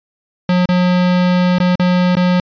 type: tone with dropouts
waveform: square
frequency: 180 Hz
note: F#3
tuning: 47 cents flat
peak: -11 dBFS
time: 0.49-2.4 s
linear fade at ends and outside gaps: 2 ms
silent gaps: 0.657-0.689 / 1.585-1.601 / 1.755-1.796 / 2.154-2.168 s
effects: resampled to 11025 Hz